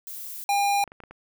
violet noise, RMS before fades -37 dBFS, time 0.07-0.44 s, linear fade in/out 0 ms
square tone, 806 Hz, G5, 48 cents sharp, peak -21 dBFS, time 0.49-0.84 s, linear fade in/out 2 ms
clicks, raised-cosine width 0.5 ms, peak -28 dBFS, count 6, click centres 0.84 / 0.877 / 0.919 / 1.003 / 1.037 / 1.11 s
effects none

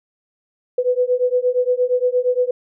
sine beating tone pair, 493.9 / 502.5 Hz, B4 / B4, 0 / +30 cents, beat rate 8.6 Hz, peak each -18 dBFS, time 0.78-2.51 s, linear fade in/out 5 ms, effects none

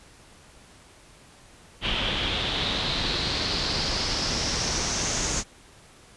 pink noise with low-pass filter sweep, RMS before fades -27 dBFS, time 1.81-5.44 s, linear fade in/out 50 ms, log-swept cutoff 3100 to 6700 Hz, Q 4.8, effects pink hiss -52 dBFS RMS until 6.16 s + resampled to 24000 Hz

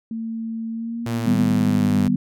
sine tone with pitch glide, 225.7 to 237.9 Hz, A3 to A#3, +44 to +35 cents, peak -25 dBFS, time 0.11-1.43 s, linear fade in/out 2 ms, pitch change +91 cents, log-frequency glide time 0.71-1.17 s
sawtooth linear sweep, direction down, 116.54 to 98.7 Hz, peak -20 dBFS, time 1.06-2.08 s, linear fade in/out 5 ms
sine chord, Eb augmented, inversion none, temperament equal, 155.56 / 196 / 246.9 Hz, Eb3 / G3 / B3, 0 / 0 / 0 cents, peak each -25 / -20 / -19 dBFS, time 1.26-2.16 s, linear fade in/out 5 ms
effects none

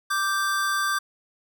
square tone pair together, 1176.6 / 1568 Hz, D6 / G6, +3 / 0 cents, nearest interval perfect fourth, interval 497 cents, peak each -26 dBFS, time 0.1-0.99 s, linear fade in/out 10 ms, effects none

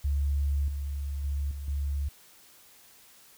sine tone with level steps, 70.8 Hz, C#2, 37 cents sharp, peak -24 / -30 / -27 / -34 / -27 dBFS, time 0.04-2.09 s, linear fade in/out 10 ms, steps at 0.68 / 1.24 / 1.51 / 1.68 s, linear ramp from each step 2 ms, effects white hiss -56 dBFS RMS until 3.37 s

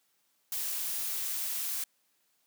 blue noise, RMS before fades -34 dBFS, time 0.52-1.84 s, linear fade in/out 2 ms, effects white hiss -73 dBFS RMS until 2.46 s + high-pass 150 Hz 12 dB/octave

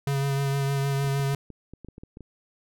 square tone with vibrato, 138.59 Hz, C#3, in tune, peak -24 dBFS, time 0.07-1.35 s, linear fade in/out 2 ms, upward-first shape sine, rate 6.5 Hz, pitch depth 19 cents each way
clicks, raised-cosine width 3 ms, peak -29 dBFS, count 12, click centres 1.044 / 1.074 / 1.197 / 1.339 / 1.503 / 1.736 / 1.847 / 1.886 / 1.981 / 2.035 / 2.171 / 2.207 s
effects none

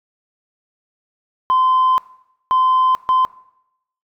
sine tone bursts at uneven times, 1031 Hz, C6, 26 cents flat, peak -10 dBFS, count 3, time 1.5-1.98 / 2.51-2.95 / 3.09-3.25 s, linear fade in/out 0 ms, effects noise-tail reverb RT60 0.8 s tail -20 dB re dry + tanh soft clip ceiling -9 dBFS

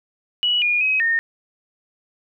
sine tone with pitch steps, 2933 / 2434 / 2539 / 1834 Hz, F#7 / D#7 / D#7 / A#6, -16 / -39 / +34 / -29 cents, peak -16 dBFS, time 0.43-1.19 s, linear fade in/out 0 ms, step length 190 ms, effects none

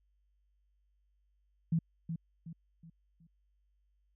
sine tone with echo, 164.81 Hz, E3, in tune, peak -26 dBFS, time 1.72-1.79 s, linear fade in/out 5 ms, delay 370 ms, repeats 4, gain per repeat -8 dB, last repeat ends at 3.27 s, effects added 50 Hz sine -70 dBFS peak until 4.15 s

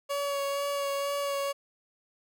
30% pulse tone with vibrato, 563 Hz, C#5, 27 cents sharp, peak -26 dBFS, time 0.09-1.53 s, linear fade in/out 20 ms, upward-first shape sine, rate 2.1 Hz, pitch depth 16 cents each way, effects none

